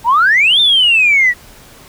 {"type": "exponential two-way sweep", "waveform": "sine", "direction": "up then down", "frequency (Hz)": [880, 3640, 1899], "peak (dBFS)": -6, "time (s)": [0.04, 1.34], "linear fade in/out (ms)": 50, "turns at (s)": 0.6, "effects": ["tanh soft clip ceiling -2 dBFS", "pink hiss -40 dBFS RMS until 1.88 s"]}